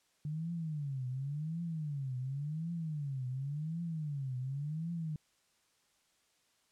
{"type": "tone with vibrato", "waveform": "sine", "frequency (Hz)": 146.83, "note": "D3", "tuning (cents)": 0, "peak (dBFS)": -35, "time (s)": [0.25, 5.16], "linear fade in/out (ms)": 2, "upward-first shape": "triangle", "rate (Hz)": 0.91, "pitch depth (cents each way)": 280, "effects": ["white hiss -73 dBFS RMS until 6.71 s", "low-pass 9000 Hz 12 dB/octave"]}